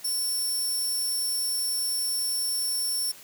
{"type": "tone", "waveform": "10% pulse", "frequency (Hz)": 5430, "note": "F8", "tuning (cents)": -50, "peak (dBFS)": -20, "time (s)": [0.04, 3.12], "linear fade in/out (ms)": 10, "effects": ["white hiss -48 dBFS RMS until 3.23 s", "high-pass 80 Hz 12 dB/octave"]}